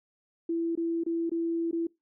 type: tone with dropouts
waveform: sine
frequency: 333.6 Hz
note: E4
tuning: 21 cents sharp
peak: -26 dBFS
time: 0.49-1.87 s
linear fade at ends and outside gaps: 5 ms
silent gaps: 0.754-0.774 / 1.037-1.063 / 1.296-1.316 / 1.712-1.728 s
effects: noise-tail reverb RT60 0.2 s tail -23 dB re dry